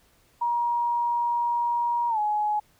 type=tone with pitch glide; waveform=sine; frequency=950 to 841.5 Hz; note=A#5 to G#5; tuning=+33 to +23 cents; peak=-22 dBFS; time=0.41-2.6 s; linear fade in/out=10 ms; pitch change=-210 cents; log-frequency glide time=2.09-2.19 s; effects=pink hiss -62 dBFS RMS until 2.79 s

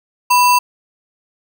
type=tone with sample-and-hold; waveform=sine; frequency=987.8 Hz; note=B5; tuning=in tune; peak=-8 dBFS; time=0.3-0.59 s; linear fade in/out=10 ms; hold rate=3675 Hz; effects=none

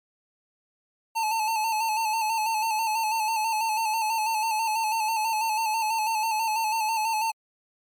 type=tone with vibrato; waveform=square; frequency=881 Hz; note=A5; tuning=2 cents sharp; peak=-24 dBFS; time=1.15-7.32 s; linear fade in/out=20 ms; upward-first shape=square; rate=6.1 Hz; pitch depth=44 cents each way; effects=MP3 96 kbps

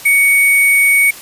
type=tone with sample-and-hold; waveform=sine; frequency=2235 Hz; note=C#7; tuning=14 cents sharp; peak=-7 dBFS; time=0.05-1.11 s; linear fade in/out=10 ms; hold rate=11025 Hz; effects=white hiss -33 dBFS RMS until 1.21 s + resampled to 32000 Hz

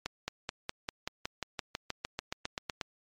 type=accelerating click train; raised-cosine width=0.2 ms; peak=-16 dBFS; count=18; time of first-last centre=0.06-2.812 s; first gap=220 ms; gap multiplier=0.96; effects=MP3 64 kbps

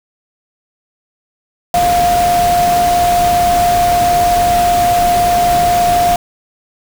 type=tone in noise; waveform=sine; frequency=703 Hz; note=F5; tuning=11 cents sharp; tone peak=-9 dBFS; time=1.74-6.16 s; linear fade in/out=2 ms; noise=pink; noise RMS=-20 dBFS; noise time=1.74-6.16 s; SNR=+8 dB; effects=none

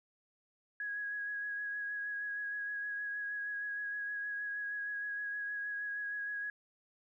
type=tone with vibrato; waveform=sine; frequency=1661.2 Hz; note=G#6; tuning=in tune; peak=-36 dBFS; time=0.8-6.5 s; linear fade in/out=2 ms; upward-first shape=sine; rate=6.4 Hz; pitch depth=18 cents each way; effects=13-bit

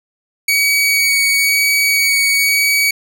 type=tone with vibrato; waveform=sawtooth; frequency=2255 Hz; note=C#7; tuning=29 cents sharp; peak=-8 dBFS; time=0.48-2.91 s; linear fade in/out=5 ms; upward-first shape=sine; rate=1 Hz; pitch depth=10 cents each way; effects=none

